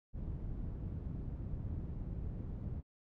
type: low-pass noise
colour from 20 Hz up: white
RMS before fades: -41 dBFS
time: 0.13-2.83 s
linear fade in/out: 50 ms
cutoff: 110 Hz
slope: 12 dB/octave
effects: none